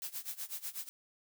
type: noise with tremolo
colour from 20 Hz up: blue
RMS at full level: -39 dBFS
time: 0.02-0.89 s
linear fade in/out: 0 ms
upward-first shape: sine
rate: 8.1 Hz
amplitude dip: 90%
effects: none

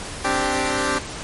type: chord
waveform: 10% pulse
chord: C suspended second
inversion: none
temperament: equal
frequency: 261.6 / 293.7 / 392 Hz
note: C4 / D4 / G4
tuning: 0 / 0 / 0 cents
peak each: -16 dBFS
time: 0.24-0.99 s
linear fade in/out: 10 ms
effects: pink hiss -32 dBFS RMS until 1.23 s + MP3 48 kbps

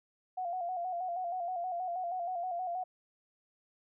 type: tone with vibrato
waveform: sine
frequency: 715 Hz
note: F5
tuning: 41 cents sharp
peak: -33 dBFS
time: 0.37-2.84 s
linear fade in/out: 10 ms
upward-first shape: square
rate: 6.3 Hz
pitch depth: 59 cents each way
effects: none

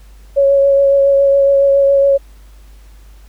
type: tone with vibrato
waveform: sine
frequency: 554.4 Hz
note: C#5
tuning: in tune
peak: -7 dBFS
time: 0.36-2.18 s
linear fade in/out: 20 ms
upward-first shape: triangle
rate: 7.2 Hz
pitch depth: 17 cents each way
effects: added 50 Hz sine -37 dBFS peak until 3.28 s + pink hiss -51 dBFS RMS until 3.28 s

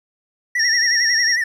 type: tone with vibrato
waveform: triangle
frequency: 1874 Hz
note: A#6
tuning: 9 cents sharp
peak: -15 dBFS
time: 0.55-1.44 s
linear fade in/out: 5 ms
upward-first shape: sine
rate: 11 Hz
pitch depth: 99 cents each way
type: tone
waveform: sine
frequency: 5588 Hz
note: F8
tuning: in tune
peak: -17 dBFS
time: 0.59-1.36 s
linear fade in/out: 10 ms
effects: none

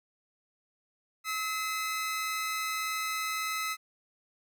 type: tone pair together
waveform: sawtooth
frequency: 1288.3 / 2045 Hz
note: E6 / C7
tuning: -40 / -40 cents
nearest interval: minor sixth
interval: 800 cents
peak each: -29 / -32 dBFS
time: 1.24-3.77 s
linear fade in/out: 50 ms
effects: none

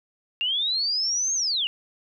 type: linear two-way sweep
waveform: sine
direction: up then down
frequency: 2753 to 6520 to 2753 Hz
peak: -22 dBFS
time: 0.41-1.67 s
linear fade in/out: 0 ms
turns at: 1.34 s
effects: none

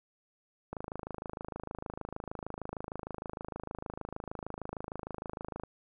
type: click train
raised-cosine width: 1 ms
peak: -24 dBFS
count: 131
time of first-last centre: 0.73-5.636 s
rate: 26.5 Hz
effects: none

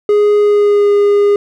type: tone with pitch glide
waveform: triangle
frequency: 415.2 to 408.1 Hz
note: G#4 to G#4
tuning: 0 to -30 cents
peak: -5 dBFS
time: 0.09-1.36 s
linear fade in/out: 2 ms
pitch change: -30 cents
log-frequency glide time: 0.38-0.92 s
effects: none

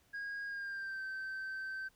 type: tone with pitch glide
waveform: sine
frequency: 1636 to 1548.6 Hz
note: G#6 to G6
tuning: -26 to -22 cents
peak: -36 dBFS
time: 0.13-1.89 s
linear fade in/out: 20 ms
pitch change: -96 cents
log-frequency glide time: 0.46-1.03 s
effects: tanh soft clip ceiling -38 dBFS + pink hiss -70 dBFS RMS until 1.95 s

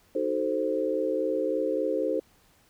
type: chord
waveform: sine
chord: D# diminished seventh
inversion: none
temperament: equal with one note detuned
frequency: 311.1 / 375.8 / 440 / 523.3 Hz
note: D#4 / F#4 / A4 / C5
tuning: 0 / +27 / 0 / 0 cents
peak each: -31 / -33 / -30 / -28 dBFS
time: 0.15-2.2 s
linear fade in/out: 5 ms
effects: pink hiss -62 dBFS RMS until 2.69 s

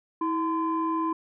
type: tone pair together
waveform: sine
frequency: 323.7 / 1025 Hz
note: E4 / C6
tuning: -31 / -36 cents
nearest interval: octave + minor sixth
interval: 1995 cents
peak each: -26 dBFS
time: 0.21-1.13 s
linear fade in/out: 5 ms
effects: tanh soft clip ceiling -18 dBFS

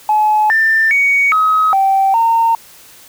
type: tone with pitch steps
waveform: sine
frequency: 853 / 1786 / 2240 / 1271 / 777 / 915 Hz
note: G#5 / A6 / C#7 / D#6 / G5 / A#5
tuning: +46 / +25 / +18 / +36 / -16 / -32 cents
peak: -8 dBFS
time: 0.09-2.55 s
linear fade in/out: 2 ms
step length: 410 ms
effects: tanh soft clip ceiling -4 dBFS + white hiss -41 dBFS RMS until 3.08 s

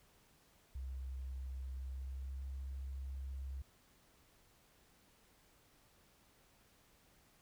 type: tone with pitch glide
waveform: sine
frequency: 65.41 to 67.17 Hz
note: C2 to C2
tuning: 0 to +46 cents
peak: -40 dBFS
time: 0.75-3.62 s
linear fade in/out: 5 ms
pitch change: +46 cents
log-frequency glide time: 1.79-2.47 s
effects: tanh soft clip ceiling -37 dBFS + pink hiss -69 dBFS RMS until 7.41 s

